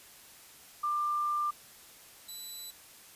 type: tone pair in turn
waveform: sine / 15% pulse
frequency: 1191 / 3967 Hz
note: D6 / B7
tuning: +24 / +7 cents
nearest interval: octave + major sixth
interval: 2083 cents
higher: second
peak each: -28 / -34 dBFS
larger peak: first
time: 0.83-1.51 / 2.28-2.71 s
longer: first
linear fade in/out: 10 ms
effects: white hiss -54 dBFS RMS until 3.15 s + resampled to 32000 Hz